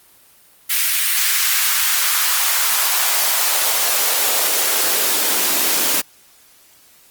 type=noise with high-pass filter sweep; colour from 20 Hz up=white; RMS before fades=-17 dBFS; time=0.69-6.02 s; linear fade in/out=20 ms; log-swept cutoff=2100 to 250 Hz; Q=1.4; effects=white hiss -50 dBFS RMS until 7.1 s + Opus 32 kbps